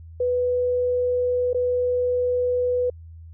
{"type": "tone with dropouts", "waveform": "sine", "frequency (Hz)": 495.2, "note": "B4", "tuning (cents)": 5, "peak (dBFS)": -19, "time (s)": [0.2, 2.9], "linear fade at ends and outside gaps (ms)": 5, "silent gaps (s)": [1.532, 1.545], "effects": ["added 82 Hz sine -39 dBFS peak until 3.33 s"]}